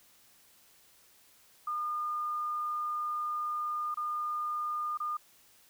sine tone with dropouts, 1214 Hz, D#6, 43 cents flat, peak -31 dBFS, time 1.67-5.17 s, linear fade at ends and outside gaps 5 ms, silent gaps 3.944-3.971 / 4.974-5.001 s, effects white hiss -62 dBFS RMS until 5.69 s

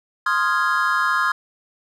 triangle chord, F minor seventh, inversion second, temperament equal, 1046.5 / 1244.5 / 1396.9 / 1661.2 Hz, C6 / Eb6 / F6 / Ab6, 0 / 0 / 0 / 0 cents, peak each -21 dBFS, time 0.26-1.32 s, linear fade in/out 5 ms, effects none

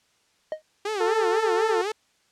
triangle tone with exponential decay, 622.3 Hz, D#5, in tune, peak -20 dBFS, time 0.52-0.62 s, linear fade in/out 1 ms, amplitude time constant 21 ms
sawtooth tone with vibrato, 392 Hz, G4, in tune, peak -22 dBFS, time 0.85-1.92 s, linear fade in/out 5 ms, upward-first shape sine, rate 4 Hz, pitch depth 190 cents each way
harmonic tone, 444.5 Hz, A4, 18 cents sharp, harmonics 1 / 2 / 3 / 4, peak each -22 / -28 / -32 / -34 dBFS, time 1-1.82 s, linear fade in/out 10 ms
effects white hiss -65 dBFS RMS until 2.31 s + low-pass 7000 Hz 12 dB/octave

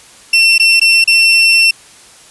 30% pulse tone with dropouts, 2705 Hz, E7, 44 cents sharp, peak -3 dBFS, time 0.33-1.71 s, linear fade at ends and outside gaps 5 ms, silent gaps 0.581-0.597 / 0.798-0.814 / 1.042-1.075 s, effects white hiss -40 dBFS RMS until 2.3 s + resampled to 24000 Hz

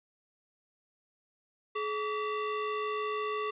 45% pulse ring-modulated tone, 784 Hz, G5, in tune, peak -28 dBFS, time 1.75-3.51 s, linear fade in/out 10 ms, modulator 359 Hz, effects resampled to 8000 Hz + 11-bit

